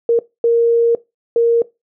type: tone bursts at uneven times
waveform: sine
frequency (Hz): 466.2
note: A#4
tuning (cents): 0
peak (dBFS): -9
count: 3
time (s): 0.09-0.19 / 0.44-0.95 / 1.36-1.62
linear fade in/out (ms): 2
effects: noise-tail reverb RT60 0.2 s tail -19 dB re dry